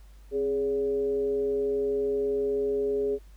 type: tone with frequency modulation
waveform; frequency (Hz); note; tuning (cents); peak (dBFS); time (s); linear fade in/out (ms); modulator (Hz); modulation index
sine; 415.3; G#4; 0; -24; 0.31-3.19; 50; 151; 0.42
effects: added 50 Hz sine -47 dBFS peak until 3.36 s + pink hiss -63 dBFS RMS until 3.36 s